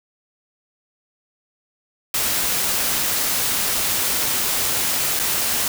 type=noise with dropouts; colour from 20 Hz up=white; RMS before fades=-21 dBFS; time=2.14-5.68 s; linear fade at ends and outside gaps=2 ms; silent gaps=5.192-5.197 s; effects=none